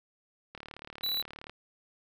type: click train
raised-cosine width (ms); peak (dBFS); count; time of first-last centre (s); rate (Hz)
0.3; -27; 36; 0.55-1.496; 37
type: tone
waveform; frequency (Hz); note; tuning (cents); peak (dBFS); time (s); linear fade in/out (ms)
square; 3951; B7; 0; -30; 1.03-1.22; 5
effects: none